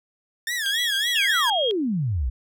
sawtooth tone with vibrato, 1766 Hz, A6, 6 cents sharp, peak -21 dBFS, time 0.47-1.5 s, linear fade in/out 2 ms, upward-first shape sine, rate 3.6 Hz, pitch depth 190 cents each way
sine tone with pitch glide, 3322 to 3254 Hz, G#7 to G#7, 0 to -36 cents, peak -23 dBFS, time 0.66-1.71 s, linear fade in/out 0 ms, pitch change -36 cents, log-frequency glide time 1.05-1.56 s
sine exponential sweep, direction down, 2960 to 55.2 Hz, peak -21 dBFS, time 1.15-2.3 s, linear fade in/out 10 ms
effects none

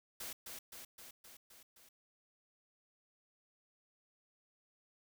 white noise with echo, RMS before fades -45 dBFS, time 0.2-0.33 s, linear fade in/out 5 ms, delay 260 ms, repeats 6, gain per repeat -3 dB, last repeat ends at 1.89 s, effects none

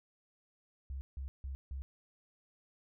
sine tone bursts, 67.2 Hz, C2, 47 cents sharp, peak -38 dBFS, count 4, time 0.9-1.82 s, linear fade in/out 0 ms, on 110 ms, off 160 ms, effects none

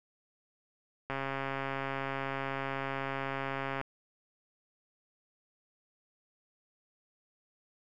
click train, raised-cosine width 0.5 ms, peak -20 dBFS, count 370, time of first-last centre 1.1-3.813 s, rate 136 Hz, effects none

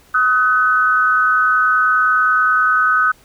sine tone pair together, 1265.5 / 1505 Hz, D#6 / F#6, +29 / +29 cents, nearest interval minor third, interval 300 cents, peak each -14 dBFS, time 0.14-3.12 s, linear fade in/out 10 ms, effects pink hiss -50 dBFS RMS until 3.24 s

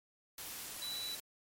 sine tone in noise, 3951 Hz, B7, in tune, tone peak -39 dBFS, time 0.82-1.15 s, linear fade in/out 2 ms, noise white, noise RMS -45 dBFS, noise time 0.38-1.2 s, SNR +3 dB, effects MP3 64 kbps

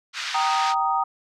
pink band-pass noise, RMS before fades -30 dBFS, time 0.13-0.75 s, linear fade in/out 50 ms, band 1300 to 5600 Hz, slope 24 dB/octave
sine chord, Eb major, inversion first, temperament just, 777.8 / 933.4 / 1244.5 Hz, G5 / Bb5 / Eb6, -14 / +2 / 0 cents, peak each -24 dBFS, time 0.34-1.04 s, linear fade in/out 10 ms
effects none

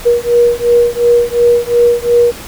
sine beating tone pair, 476 / 478.8 Hz, A#4 / A#4, +36 / +46 cents, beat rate 2.8 Hz, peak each -10 dBFS, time 0.05-2.32 s, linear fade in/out 20 ms, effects pink hiss -29 dBFS RMS until 2.47 s

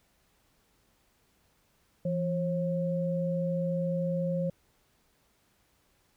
sine tone pair together, 169.24 / 539 Hz, E3 / C#5, +46 / -49 cents, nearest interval octave + minor sixth, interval 2005 cents, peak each -29 / -31 dBFS, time 2.05-4.5 s, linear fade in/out 5 ms, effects pink hiss -69 dBFS RMS until 6.16 s

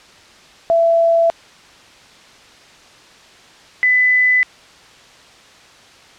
sine tone pair in turn, 668 / 2002 Hz, E5 / B6, +23 / +23 cents, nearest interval octave + perfect fifth, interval 1900 cents, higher second, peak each -10 / -10 dBFS, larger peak neither, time 0.7-1.3 / 3.83-4.43 s, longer neither, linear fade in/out 0 ms, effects white hiss -44 dBFS RMS until 6.18 s + low-pass 5000 Hz 12 dB/octave

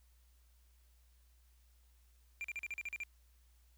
triangle tone bursts, 2381 Hz, D7, 23 cents sharp, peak -37 dBFS, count 9, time 2.41-3.035 s, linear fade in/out 0 ms, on 33 ms, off 41 ms, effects added 60 Hz sine -64 dBFS peak until 3.77 s + white hiss -75 dBFS RMS until 3.77 s

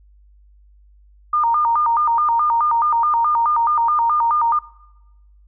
sine tone with vibrato, 1060 Hz, C6, 22 cents sharp, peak -14 dBFS, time 1.33-4.59 s, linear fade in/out 5 ms, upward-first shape square, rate 4.7 Hz, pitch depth 230 cents each way, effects noise-tail reverb RT60 1.0 s tail -21 dB re dry + added 50 Hz sine -47 dBFS peak until 5.47 s

